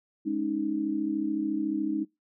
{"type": "chord", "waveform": "sine", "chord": "Ab suspended fourth", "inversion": "none", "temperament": "equal", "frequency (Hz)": [207.7, 277.2, 311.1], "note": ["Ab3", "Db4", "Eb4"], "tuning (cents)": [0, 0, 0], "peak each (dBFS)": [-34, -32, -28], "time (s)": [0.25, 2.05], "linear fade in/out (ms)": 20, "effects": ["noise-tail reverb RT60 0.2 s tail -23 dB re dry"]}